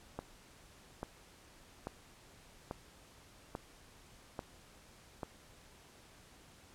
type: click train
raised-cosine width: 1 ms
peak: -25 dBFS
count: 7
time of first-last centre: 0.19-5.232 s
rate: 1.19 Hz
effects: pink hiss -60 dBFS RMS until 6.74 s + low-pass 11000 Hz 12 dB/octave